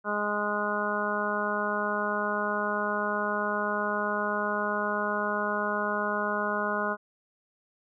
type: harmonic tone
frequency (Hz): 207.7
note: G#3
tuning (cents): 0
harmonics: 1 / 2 / 3 / 4 / 5 / 6 / 7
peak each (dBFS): -35 / -35 / -33 / -38 / -33 / -34 / -32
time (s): 0.04-6.97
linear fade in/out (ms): 50
effects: none